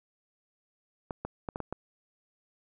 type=clicks; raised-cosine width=1 ms; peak=-20 dBFS; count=6; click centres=1.108 / 1.25 / 1.488 / 1.559 / 1.603 / 1.726 s; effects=none